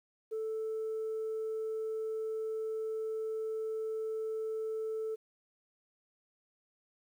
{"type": "tone", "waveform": "sine", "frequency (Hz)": 440, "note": "A4", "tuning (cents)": 0, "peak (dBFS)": -32, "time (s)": [0.31, 5.16], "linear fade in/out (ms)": 20, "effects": ["tanh soft clip ceiling -31 dBFS", "11-bit"]}